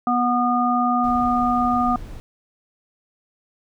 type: harmonic tone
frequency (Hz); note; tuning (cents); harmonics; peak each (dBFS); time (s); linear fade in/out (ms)
244.1; B3; -20; 1 / 3 / 5; -21 / -21 / -21; 0.07-1.96; 2
type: noise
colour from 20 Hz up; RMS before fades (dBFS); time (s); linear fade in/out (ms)
brown; -35; 1.04-2.2; 0
effects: none